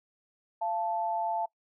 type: tone pair together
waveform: sine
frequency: 686.3 / 878 Hz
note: F5 / A5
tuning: -30 / -4 cents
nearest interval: major third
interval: 426 cents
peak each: -32 / -30 dBFS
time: 0.61-1.46 s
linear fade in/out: 10 ms
effects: noise-tail reverb RT60 0.1 s tail -21 dB re dry